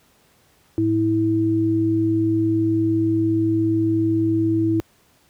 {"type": "tone pair together", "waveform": "sine", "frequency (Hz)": [108.3, 325.7], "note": ["A2", "E4"], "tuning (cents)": [-27, -21], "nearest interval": "octave + perfect fifth", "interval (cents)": 1906, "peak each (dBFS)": [-23, -17], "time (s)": [0.78, 4.8], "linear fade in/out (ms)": 0, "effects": ["pink hiss -58 dBFS RMS until 5.29 s", "high-pass 60 Hz 12 dB/octave"]}